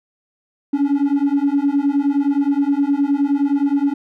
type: beating tone pair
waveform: triangle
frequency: 277.8 / 287.4 Hz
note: C#4 / D4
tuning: +4 / -37 cents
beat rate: 9.6 Hz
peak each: -14 dBFS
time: 0.73-3.94 s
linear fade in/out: 10 ms
effects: tanh soft clip ceiling -10 dBFS